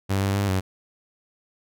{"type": "tone with pitch steps", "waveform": "sawtooth", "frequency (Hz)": [97.4, 98.5, 100.4, 94.3], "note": ["G2", "G2", "G2", "F#2"], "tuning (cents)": [-11, 9, 42, 33], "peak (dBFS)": -17, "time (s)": [0.09, 0.61], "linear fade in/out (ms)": 20, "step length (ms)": 130, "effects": []}